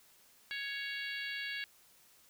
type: harmonic tone with a mistuned harmonic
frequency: 556 Hz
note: C#5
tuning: 5 cents sharp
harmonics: 3 / 4 / 5 / 6 / 7 / 8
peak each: -41 / -43 / -45 / -47 / -48 / -49 dBFS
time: 0.51-1.64 s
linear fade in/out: 0 ms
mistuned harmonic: 8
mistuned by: +23 cents
effects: white hiss -64 dBFS RMS until 2.29 s